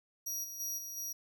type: tone with level steps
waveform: sawtooth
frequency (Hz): 5750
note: F8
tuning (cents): +50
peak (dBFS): -33 / -40 / -33 / -39 / -35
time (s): 0.26-1.13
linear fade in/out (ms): 10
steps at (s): 0.43 / 0.59 / 0.77 / 0.96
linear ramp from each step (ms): 20
effects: none